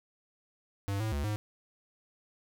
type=tone with pitch steps; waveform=square; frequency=99.4 / 109.6 / 71.7 / 105.6 Hz; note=G2 / A2 / D2 / G#2; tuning=+25 / -6 / -41 / +29 cents; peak=-31 dBFS; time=0.88-1.36 s; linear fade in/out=0 ms; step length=120 ms; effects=none